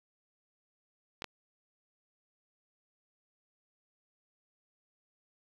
clicks, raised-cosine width 0.2 ms, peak -20 dBFS, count 2, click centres 1.221 / 1.243 s, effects low-pass 5000 Hz 12 dB/octave + 8-bit

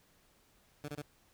15% pulse tone bursts, 146.83 Hz, D3, in tune, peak -33 dBFS, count 3, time 0.84-1.018 s, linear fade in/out 2 ms, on 42 ms, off 26 ms, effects pink hiss -68 dBFS RMS until 1.33 s

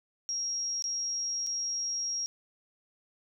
sine tone with dropouts, 5610 Hz, F8, 7 cents sharp, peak -30 dBFS, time 0.29-2.26 s, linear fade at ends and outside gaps 0 ms, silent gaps 0.823-0.841 / 1.465-1.47 s, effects none

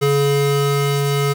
square tone pair together, 141.53 / 424.1 Hz, C#3 / G#4, +36 / +36 cents, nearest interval octave + perfect fifth, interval 1900 cents, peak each -18 dBFS, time 0.01-1.34 s, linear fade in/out 20 ms, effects none

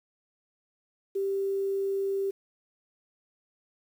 sine tone with quantisation, 392 Hz, G4, in tune, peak -26 dBFS, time 1.15-2.31 s, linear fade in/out 10 ms, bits 9, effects none

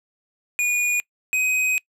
square tone pair in turn, 2449 / 2516 Hz, D#7 / D#7, -28 / +19 cents, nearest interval unison, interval 47 cents, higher second, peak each -19 dBFS, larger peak neither, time 0.59-1 / 1.33-1.78 s, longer second, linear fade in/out 0 ms, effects noise-tail reverb RT60 0.1 s tail -24 dB re dry + low-pass 12000 Hz 12 dB/octave

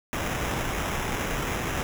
pink noise with sample-and-hold, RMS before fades -29 dBFS, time 0.13-1.83 s, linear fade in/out 0 ms, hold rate 4410 Hz, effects none

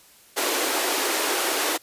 pink high-pass noise, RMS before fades -24 dBFS, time 0.36-1.78 s, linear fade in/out 20 ms, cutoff 300 Hz, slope 48 dB/octave, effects white hiss -53 dBFS RMS until 1.82 s + resampled to 32000 Hz

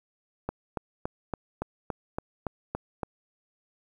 click train, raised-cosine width 1 ms, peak -16 dBFS, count 10, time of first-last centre 0.49-3.032 s, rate 3.54 Hz, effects 9-bit

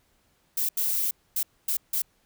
violet noise bursts at uneven times, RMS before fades -26 dBFS, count 5, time 0.57-0.69 / 0.77-1.11 / 1.36-1.43 / 1.68-1.77 / 1.93-2.02 s, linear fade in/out 5 ms, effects pink hiss -67 dBFS RMS until 2.25 s

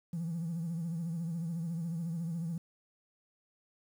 triangle tone with vibrato, 166.9 Hz, E3, 22 cents sharp, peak -30 dBFS, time 0.13-2.58 s, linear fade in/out 5 ms, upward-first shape triangle, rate 14 Hz, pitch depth 97 cents each way, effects tanh soft clip ceiling -30 dBFS + 10-bit

